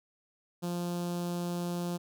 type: tone with notch filter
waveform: sawtooth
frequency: 174.61 Hz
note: F3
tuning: in tune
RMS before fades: -34 dBFS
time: 0.62-1.98 s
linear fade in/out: 20 ms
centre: 2000 Hz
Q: 0.85
effects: none